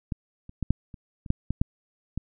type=clicks; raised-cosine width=5 ms; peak=-16 / -30 / -15 / -8 / -29 / -27 / -9 / -14 / -9 / -17 dBFS; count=10; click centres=0.122 / 0.494 / 0.627 / 0.706 / 0.942 / 1.262 / 1.304 / 1.506 / 1.615 / 2.176 s; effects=none